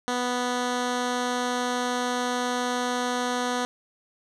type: tone with low-pass filter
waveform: 10% pulse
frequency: 246.9 Hz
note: B3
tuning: in tune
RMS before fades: -27 dBFS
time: 0.08-3.65 s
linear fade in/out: 0 ms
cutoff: 7300 Hz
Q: 1
effects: none